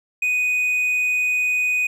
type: tone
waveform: triangle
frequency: 2489 Hz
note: D#7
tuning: in tune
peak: -16 dBFS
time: 0.22-1.87 s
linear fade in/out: 5 ms
effects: none